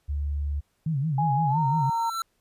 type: tone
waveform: sine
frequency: 72.3 Hz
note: D2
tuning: 27 cents flat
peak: -25 dBFS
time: 0.08-0.61 s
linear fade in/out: 20 ms
type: tone with vibrato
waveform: sine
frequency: 146.83 Hz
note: D3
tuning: in tune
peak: -23 dBFS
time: 0.86-1.9 s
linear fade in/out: 5 ms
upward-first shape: sine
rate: 5.8 Hz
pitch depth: 180 cents each way
type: tone with pitch glide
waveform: sine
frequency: 830.6 to 921.6 Hz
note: G#5 to A#5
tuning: 0 to -20 cents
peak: -23 dBFS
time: 1.18-2.1 s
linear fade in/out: 5 ms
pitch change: +180 cents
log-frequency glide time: 1.49-1.59 s
type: tone with exponential growth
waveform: square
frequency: 1341 Hz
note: E6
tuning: 29 cents sharp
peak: -26 dBFS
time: 1.48-2.22 s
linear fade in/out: 2 ms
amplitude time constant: 160 ms
effects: pink hiss -71 dBFS RMS until 2.4 s + resampled to 32000 Hz